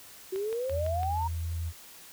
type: exponential sweep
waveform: sine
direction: up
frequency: 369.7 to 951 Hz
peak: -29 dBFS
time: 0.32-1.28 s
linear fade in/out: 10 ms
type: click train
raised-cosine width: 0.3 ms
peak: -27 dBFS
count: 5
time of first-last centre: 0.36-1.032 s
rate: 5.95 Hz
type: tone with vibrato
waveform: sine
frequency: 83 Hz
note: E2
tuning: 12 cents sharp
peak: -30 dBFS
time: 0.69-1.73 s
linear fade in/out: 50 ms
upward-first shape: sine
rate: 2.6 Hz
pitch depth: 8 cents each way
effects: white hiss -50 dBFS RMS until 2.12 s